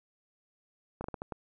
slowing click train, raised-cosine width 1 ms, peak -23 dBFS, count 6, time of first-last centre 1.01-1.323 s, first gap 32 ms, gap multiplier 1.34, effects none

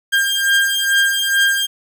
30% pulse beating tone pair, 1600 / 1602.3 Hz, G6 / G6, +35 / +37 cents, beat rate 2.3 Hz, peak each -14 dBFS, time 0.12-1.67 s, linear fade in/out 20 ms, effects none

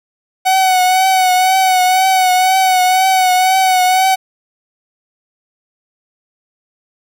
45% pulse tone with vibrato, 747 Hz, F#5, 16 cents sharp, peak -9 dBFS, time 0.45-4.16 s, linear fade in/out 20 ms, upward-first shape triangle, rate 2 Hz, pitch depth 41 cents each way, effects none

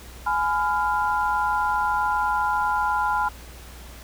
sine chord, F diminished, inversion first, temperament just, 838.1 / 1005.8 / 1396.9 Hz, Ab5 / Cb6 / F6, +16 / +31 / 0 cents, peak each -24 / -24 / -26 dBFS, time 0.26-3.29 s, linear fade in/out 10 ms, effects added 60 Hz sine -41 dBFS peak until 4.03 s + pink hiss -45 dBFS RMS until 4.03 s

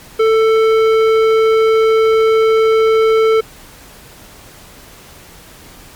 sine tone with tanh clipping, 443.3 Hz, A4, 13 cents sharp, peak -10 dBFS, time 0.19-3.41 s, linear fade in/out 10 ms, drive 14 dB, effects pink hiss -39 dBFS RMS until 5.95 s + MP3 96 kbps

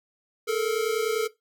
square tone pair together, 431.1 / 461.1 Hz, A4 / A#4, -35 / -19 cents, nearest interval minor second, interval 116 cents, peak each -27 dBFS, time 0.47-1.28 s, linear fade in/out 20 ms, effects noise-tail reverb RT60 0.2 s tail -18 dB re dry

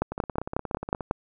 two click trains, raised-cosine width 1 ms, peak -18 / -9 dBFS, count 16 / 7, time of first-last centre 0.12-1.008 / 0.02-1.111 s, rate 16.9 / 5.5 Hz, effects none

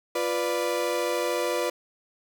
35% pulse chord, B diminished, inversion second, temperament equal, 349.2 / 493.9 / 587.3 Hz, F4 / B4 / D5, 0 / 0 / 0 cents, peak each -29 / -26 / -28 dBFS, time 0.15-1.7 s, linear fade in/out 5 ms, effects none

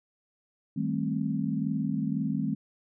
sine chord, A half-diminished seventh, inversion second, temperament just, 158.4 / 198 / 220 / 264 Hz, Eb3 / G3 / A3 / C4, +31 / +18 / 0 / +16 cents, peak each -32 dBFS, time 0.76-2.55 s, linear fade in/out 10 ms, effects none

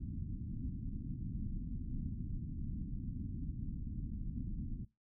pink low-pass noise, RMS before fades -41 dBFS, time 0-4.85 s, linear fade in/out 10 ms, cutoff 270 Hz, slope 48 dB/octave, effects noise-tail reverb RT60 0.2 s tail -18 dB re dry

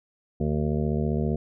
harmonic tone, 75.2 Hz, D2, 42 cents sharp, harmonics 1 / 2 / 3 / 5 / 6 / 7 / 8 / 9, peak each -29 / -27 / -28 / -32 / -34 / -40 / -42 / -39 dBFS, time 0.4-1.36 s, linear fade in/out 5 ms, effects none

